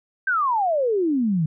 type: exponential sweep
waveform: sine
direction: down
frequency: 1593 to 150 Hz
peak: -18 dBFS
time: 0.27-1.46 s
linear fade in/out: 5 ms
effects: none